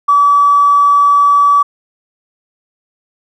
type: tone with tanh clipping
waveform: triangle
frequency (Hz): 1147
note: D6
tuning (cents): -41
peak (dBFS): -5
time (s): 0.08-1.63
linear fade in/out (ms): 10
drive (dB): 2
effects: none